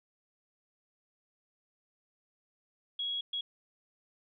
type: tone bursts at uneven times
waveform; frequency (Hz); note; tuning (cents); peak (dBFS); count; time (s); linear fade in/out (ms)
sine; 3322; G#7; 0; -32; 2; 2.99-3.21 / 3.33-3.41; 5
effects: none